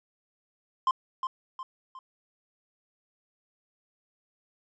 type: tone with echo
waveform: triangle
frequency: 1046.5 Hz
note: C6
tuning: in tune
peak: -19 dBFS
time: 0.87-0.91 s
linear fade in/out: 2 ms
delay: 360 ms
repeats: 3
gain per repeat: -7 dB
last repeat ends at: 1.99 s
effects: resampled to 16000 Hz